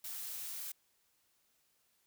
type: noise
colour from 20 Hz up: blue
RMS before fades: -43 dBFS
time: 0.04-0.72 s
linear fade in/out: 5 ms
effects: white hiss -75 dBFS RMS until 2.06 s